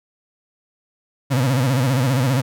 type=tone with vibrato; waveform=35% pulse; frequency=130 Hz; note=C3; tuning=11 cents flat; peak=-14 dBFS; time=1.3-2.42 s; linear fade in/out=20 ms; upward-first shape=sine; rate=15 Hz; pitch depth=140 cents each way; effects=none